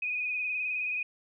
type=tone with vibrato; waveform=sine; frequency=2489 Hz; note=D#7; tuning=in tune; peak=-29 dBFS; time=0.02-1.03 s; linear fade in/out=5 ms; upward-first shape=sine; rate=19 Hz; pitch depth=39 cents each way; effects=none